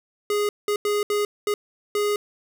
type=tone bursts at uneven times; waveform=square; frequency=414 Hz; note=G#4; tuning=5 cents flat; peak=-21 dBFS; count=6; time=0.3-0.49 / 0.68-0.76 / 0.85-1.03 / 1.1-1.25 / 1.47-1.54 / 1.95-2.16 s; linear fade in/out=2 ms; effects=none